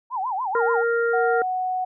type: tone with vibrato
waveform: sine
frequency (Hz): 880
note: A5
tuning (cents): 0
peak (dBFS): -23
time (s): 0.1-0.84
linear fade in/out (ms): 50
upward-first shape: sine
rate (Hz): 6.9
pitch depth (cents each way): 290
type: harmonic tone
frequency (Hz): 466.2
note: A#4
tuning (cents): 0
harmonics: 1 / 3 / 4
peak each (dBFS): -20 / -24 / -36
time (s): 0.55-1.42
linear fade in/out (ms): 2
type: tone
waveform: sine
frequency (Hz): 740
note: F#5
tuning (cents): 0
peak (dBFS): -22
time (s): 1.13-1.85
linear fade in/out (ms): 10
effects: none